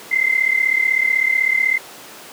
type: tone pair together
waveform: sine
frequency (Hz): 2057 / 2093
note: C7 / C7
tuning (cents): -30 / 0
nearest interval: unison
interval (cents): 30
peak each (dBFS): -17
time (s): 0.11-1.78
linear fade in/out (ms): 10
effects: pink hiss -37 dBFS RMS until 2.32 s + high-pass 300 Hz 12 dB/octave